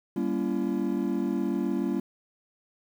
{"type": "chord", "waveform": "triangle", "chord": "G diminished seventh", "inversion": "none", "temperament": "just", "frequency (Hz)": [196, 235.2, 282.2, 338.7], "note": ["G3", "Bb3", "Db4", "Fb4"], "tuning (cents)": [0, 16, 31, 47], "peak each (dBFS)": -29, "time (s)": [0.16, 2], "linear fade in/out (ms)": 5, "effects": ["9-bit"]}